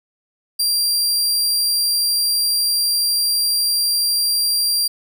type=tone; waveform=sawtooth; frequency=4743 Hz; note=D8; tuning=16 cents sharp; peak=-13 dBFS; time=0.59-4.88 s; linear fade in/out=10 ms; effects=none